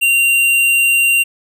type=tone with hard clipping; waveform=triangle; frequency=2768 Hz; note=F7; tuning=16 cents flat; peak=-11 dBFS; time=0.01-1.24 s; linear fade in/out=20 ms; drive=18 dB; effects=none